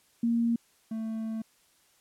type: tone pair in turn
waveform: sine / triangle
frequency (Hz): 233.1 / 222.1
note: A#3 / A3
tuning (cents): 0 / +16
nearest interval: minor second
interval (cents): 84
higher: first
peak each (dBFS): -23 / -29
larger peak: first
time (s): 0.23-0.56 / 0.91-1.42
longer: second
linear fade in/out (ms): 5
effects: white hiss -65 dBFS RMS until 2 s + low-pass 12000 Hz 12 dB/octave